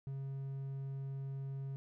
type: tone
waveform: triangle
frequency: 136.2 Hz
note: C#3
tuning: 30 cents flat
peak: -37 dBFS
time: 0.07-1.76 s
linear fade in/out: 0 ms
effects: none